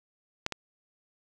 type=clicks; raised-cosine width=0.2 ms; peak=-11 / -16 dBFS; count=2; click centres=0.464 / 0.523 s; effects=none